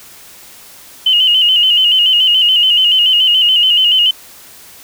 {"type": "tone with vibrato", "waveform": "sine", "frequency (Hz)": 2960, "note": "F#7", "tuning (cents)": 0, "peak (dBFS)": -7, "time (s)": [1.06, 4.11], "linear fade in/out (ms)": 5, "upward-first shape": "square", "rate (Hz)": 7, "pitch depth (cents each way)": 56, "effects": ["white hiss -38 dBFS RMS until 4.83 s"]}